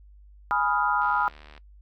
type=chord; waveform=sine; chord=F half-diminished seventh; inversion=first; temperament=equal with one note detuned; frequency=830.6 / 987.8 / 1249.6 / 1396.9 Hz; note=Ab5 / Cb6 / Eb6 / F6; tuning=0 / 0 / +7 / 0 cents; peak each=-27 dBFS; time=0.51-1.28 s; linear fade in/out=0 ms
type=click train; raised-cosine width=0.3 ms; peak=-31 dBFS; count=43; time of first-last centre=1.02-1.578 s; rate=75.3 Hz
effects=noise-tail reverb RT60 0.1 s tail -20 dB re dry + added 50 Hz sine -48 dBFS peak until 1.81 s